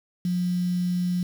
sine tone with quantisation, 178.7 Hz, F3, 40 cents sharp, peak -22 dBFS, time 0.25-1.23 s, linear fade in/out 2 ms, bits 7, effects none

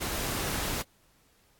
pink noise, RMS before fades -32 dBFS, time 0-0.83 s, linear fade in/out 20 ms, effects pink hiss -65 dBFS RMS until 1.59 s + AAC 64 kbps

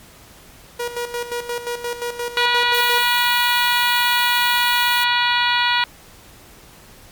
sawtooth tone with tremolo, 479.8 Hz, A#4, 50 cents sharp, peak -18 dBFS, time 0.79-3.03 s, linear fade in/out 10 ms, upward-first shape square, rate 5.7 Hz, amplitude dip 65%
harmonic tone, 483.8 Hz, B4, 36 cents flat, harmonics 2 / 3 / 4 / 5 / 6 / 7 / 8 / 9, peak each -20 / -22 / -23 / -24 / -25 / -25 / -26 / -27 dBFS, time 2.37-5.84 s, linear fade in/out 2 ms
violet noise, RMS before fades -27 dBFS, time 2.74-5.04 s, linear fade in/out 5 ms
effects pink hiss -45 dBFS RMS until 7.11 s + MP3 96 kbps

